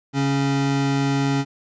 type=tone pair together; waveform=square; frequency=138.93 / 276.1 Hz; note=C#3 / C#4; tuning=+4 / -7 cents; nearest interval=octave; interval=1189 cents; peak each=-22 dBFS; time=0.13-1.45 s; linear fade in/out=50 ms; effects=resampled to 16000 Hz

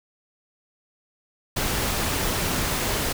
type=noise; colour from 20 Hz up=pink; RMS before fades=-25 dBFS; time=1.56-3.13 s; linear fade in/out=10 ms; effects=none

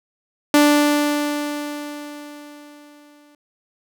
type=tone with exponential decay; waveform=sawtooth; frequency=293.7 Hz; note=D4; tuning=in tune; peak=-6 dBFS; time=0.54-3.35 s; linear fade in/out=2 ms; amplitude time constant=610 ms; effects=none

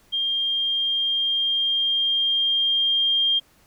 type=tone with level ramp; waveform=sine; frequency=3205 Hz; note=G7; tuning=38 cents sharp; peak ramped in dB=-21 to -17 dBFS; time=0.12-3.4 s; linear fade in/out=20 ms; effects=pink hiss -58 dBFS RMS until 3.66 s

